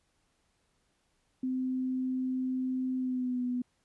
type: tone with pitch glide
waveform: sine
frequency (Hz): 257.6 to 247.7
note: C4 to B3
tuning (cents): -27 to +5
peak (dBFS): -29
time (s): 1.43-3.62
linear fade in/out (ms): 5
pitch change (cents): -68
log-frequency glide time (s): 2.97-3.44
effects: pink hiss -74 dBFS RMS until 3.84 s + resampled to 24000 Hz